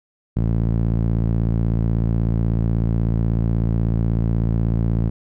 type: tone with band-pass filter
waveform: sawtooth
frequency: 56.3 Hz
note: A1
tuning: 40 cents sharp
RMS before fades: -19 dBFS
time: 0.36-5.1 s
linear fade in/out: 10 ms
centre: 140 Hz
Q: 1.2
effects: none